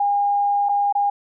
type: tone with dropouts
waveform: sine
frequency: 811 Hz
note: G#5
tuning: 41 cents flat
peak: -16 dBFS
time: 0-1.1 s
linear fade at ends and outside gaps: 5 ms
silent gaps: 0.688-0.692 / 0.926-0.951 s
effects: none